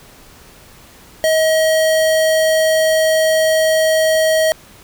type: tone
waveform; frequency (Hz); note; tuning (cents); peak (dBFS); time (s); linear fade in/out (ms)
square; 635; D#5; +35; -12; 1.24-4.52; 0
effects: pink hiss -43 dBFS RMS until 4.83 s